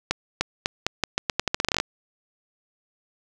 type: accelerating click train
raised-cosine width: 0.2 ms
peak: -4 dBFS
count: 18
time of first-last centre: 0.11-1.8 s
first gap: 300 ms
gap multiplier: 0.83
effects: none